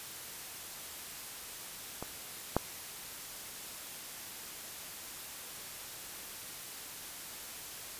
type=clicks; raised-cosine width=1 ms; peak=-24 / -12 dBFS; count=2; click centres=2.026 / 2.566 s; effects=white hiss -45 dBFS RMS until 7.99 s + resampled to 32000 Hz